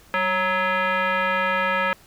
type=tone with frequency modulation; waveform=sine; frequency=192.2 Hz; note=G3; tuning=34 cents flat; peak=-19 dBFS; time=0.14-1.93 s; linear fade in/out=0 ms; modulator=742 Hz; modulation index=2.8; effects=pink hiss -52 dBFS RMS until 2.06 s